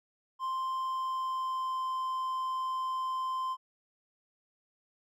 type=tone with pitch glide; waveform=triangle; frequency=1046.5 to 1039.3 Hz; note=C6 to C6; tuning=0 to -12 cents; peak=-29 dBFS; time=0.39-3.57 s; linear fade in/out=50 ms; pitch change=-12 cents; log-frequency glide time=0.73-1.84 s; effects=none